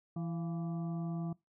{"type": "harmonic tone with a mistuned harmonic", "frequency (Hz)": 166.3, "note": "E3", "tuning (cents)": 16, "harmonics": [1, 2, 4, 5, 6, 7], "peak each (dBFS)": [-35, -45, -49, -59, -62, -56], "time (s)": [0.16, 1.33], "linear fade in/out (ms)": 5, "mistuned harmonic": 4, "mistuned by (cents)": 60, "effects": ["noise-tail reverb RT60 0.2 s tail -22 dB re dry"]}